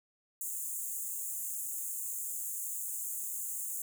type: high-pass noise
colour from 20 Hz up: pink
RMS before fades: -38 dBFS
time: 0.41-3.82 s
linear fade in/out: 2 ms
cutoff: 6700 Hz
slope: 96 dB/octave
effects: none